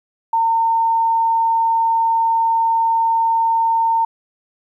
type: tone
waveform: sine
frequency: 910 Hz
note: A#5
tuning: 42 cents flat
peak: -13 dBFS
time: 0.33-4.05 s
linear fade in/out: 5 ms
effects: 9-bit